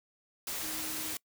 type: tone in noise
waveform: sine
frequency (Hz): 311.1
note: D#4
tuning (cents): 0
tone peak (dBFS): -45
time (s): 0.63-1.14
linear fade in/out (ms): 2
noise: white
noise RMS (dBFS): -37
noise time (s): 0.47-1.17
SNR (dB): -11
effects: noise-tail reverb RT60 0.1 s tail -24 dB re dry